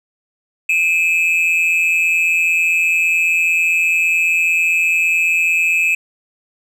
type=tone pair together; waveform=triangle; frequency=2409 / 2578 Hz; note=D7 / E7; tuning=+43 / -39 cents; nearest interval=minor second; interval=118 cents; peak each=-17 / -12 dBFS; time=0.69-5.95 s; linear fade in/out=5 ms; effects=none